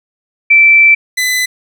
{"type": "tone pair in turn", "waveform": ["sine", "sawtooth"], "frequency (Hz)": [2331, 2008], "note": ["D7", "B6"], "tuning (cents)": [-14, 28], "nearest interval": "minor third", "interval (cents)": 258, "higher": "first", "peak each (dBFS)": [-3, -8], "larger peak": "first", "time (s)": [[0.5, 0.95], [1.17, 1.46]], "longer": "first", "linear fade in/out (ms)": 10, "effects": []}